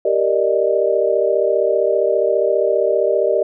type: chord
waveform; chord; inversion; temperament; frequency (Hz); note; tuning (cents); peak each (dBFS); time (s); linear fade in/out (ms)
sine; Eb major seventh; first; equal; 392 / 466.2 / 587.3 / 622.3; G4 / Bb4 / D5 / Eb5; 0 / 0 / 0 / 0; -19; 0.05-3.43; 5
effects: none